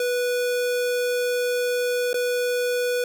square tone with dropouts, 491.3 Hz, B4, 9 cents flat, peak -22 dBFS, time 0-3.04 s, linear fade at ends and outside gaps 2 ms, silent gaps 2.131-2.142 s, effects none

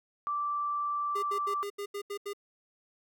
sine tone, 1169 Hz, D6, 8 cents flat, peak -29 dBFS, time 0.27-1.63 s, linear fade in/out 0 ms
square tone bursts, 405.5 Hz, G#4, 41 cents flat, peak -35 dBFS, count 8, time 1.15-2.334 s, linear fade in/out 10 ms, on 78 ms, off 80 ms
effects none

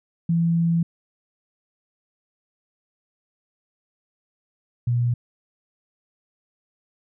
sine tone pair in turn, 167.7 / 120.55 Hz, E3 / B2, +30 / -41 cents, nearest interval tritone, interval 571 cents, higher first, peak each -17 / -18 dBFS, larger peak first, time 0.29-0.83 / 4.87-5.14 s, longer first, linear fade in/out 5 ms, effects none

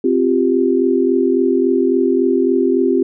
sine chord, C suspended fourth, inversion none, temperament just, 261.6 / 348.8 / 392.4 Hz, C4 / F4 / G4, 0 / -2 / +2 cents, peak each -16 dBFS, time 0.04-3.03 s, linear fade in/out 5 ms, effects none

